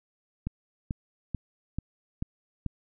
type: click train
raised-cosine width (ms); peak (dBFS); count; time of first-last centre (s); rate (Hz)
5; -18; 6; 0.47-2.663; 2.28
effects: none